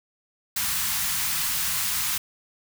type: band-stop noise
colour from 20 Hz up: white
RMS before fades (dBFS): -26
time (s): 0.56-2.18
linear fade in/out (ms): 5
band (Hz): 200 to 920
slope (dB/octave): 24
effects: none